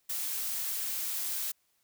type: noise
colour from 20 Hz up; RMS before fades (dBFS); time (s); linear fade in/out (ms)
blue; -34; 0.09-1.52; 10
effects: white hiss -73 dBFS RMS until 1.83 s